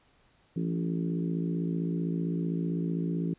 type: harmonic tone with a mistuned harmonic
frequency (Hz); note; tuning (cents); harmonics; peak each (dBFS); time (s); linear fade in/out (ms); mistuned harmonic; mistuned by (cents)
55.6; A1; +19; 3 / 4 / 5 / 6 / 7 / 8; -29 / -42 / -35 / -39 / -41 / -46; 0.56-3.34; 5; 3; +26
effects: pink hiss -65 dBFS RMS until 3.38 s + resampled to 8000 Hz